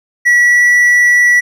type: tone with pitch glide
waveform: triangle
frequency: 1938 to 1949.2 Hz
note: B6 to B6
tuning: -33 to -23 cents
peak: -4 dBFS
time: 0.25-1.41 s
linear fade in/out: 20 ms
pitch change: +10 cents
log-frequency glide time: 0.39-0.66 s
effects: none